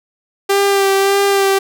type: tone with vibrato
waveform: sawtooth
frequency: 394.5 Hz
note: G4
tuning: 11 cents sharp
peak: -7 dBFS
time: 0.49-1.59 s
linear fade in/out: 10 ms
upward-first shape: sine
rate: 1.7 Hz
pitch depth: 21 cents each way
effects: none